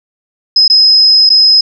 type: tone with dropouts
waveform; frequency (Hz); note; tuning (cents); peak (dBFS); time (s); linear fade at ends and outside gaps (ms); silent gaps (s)
sine; 5090; D#8; +39; -3; 0.56-1.61; 5; 0.68-0.699 / 1.293-1.301
effects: none